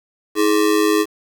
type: ring-modulated tone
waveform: square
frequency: 370 Hz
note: F#4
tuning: in tune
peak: -11 dBFS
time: 0.35-1.06 s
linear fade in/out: 50 ms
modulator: 50.2 Hz
effects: 7-bit